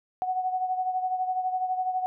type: beating tone pair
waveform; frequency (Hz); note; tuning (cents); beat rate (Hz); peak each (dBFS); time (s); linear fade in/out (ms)
sine; 740 / 752; F#5 / F#5; 0 / +28; 12; -26 / -33; 0.22-2.06; 0
effects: none